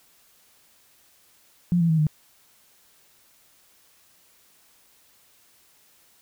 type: tone with pitch steps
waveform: sine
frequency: 175.1 / 167.29 / 159.83 / 152.7 Hz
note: F3 / E3 / D#3 / D#3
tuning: +5 / +26 / +47 / -32 cents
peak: -17 dBFS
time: 1.72-2.068 s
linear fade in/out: 0 ms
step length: 87 ms
effects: white hiss -59 dBFS RMS until 6.21 s